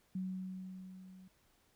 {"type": "tone with level ramp", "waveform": "sine", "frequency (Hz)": 186.6, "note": "F#3", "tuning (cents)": 15, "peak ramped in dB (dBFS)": [-35, -54], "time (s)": [0.15, 1.28], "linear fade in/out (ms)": 5, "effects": ["pink hiss -72 dBFS RMS until 1.75 s"]}